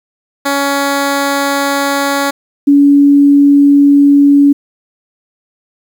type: tone pair in turn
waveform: 10% pulse / sine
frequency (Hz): 280 / 283.9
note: C#4 / C#4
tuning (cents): +18 / +41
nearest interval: unison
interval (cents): 23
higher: second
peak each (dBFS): -3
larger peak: neither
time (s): 0.45-2.31 / 2.67-4.53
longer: neither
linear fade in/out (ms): 10
effects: 7-bit